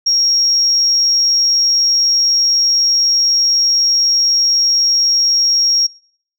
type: tone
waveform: sine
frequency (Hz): 5588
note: F8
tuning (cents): 0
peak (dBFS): -9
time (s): 0.06-5.87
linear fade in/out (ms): 10
effects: noise-tail reverb RT60 0.6 s tail -26 dB re dry + tanh soft clip ceiling -5 dBFS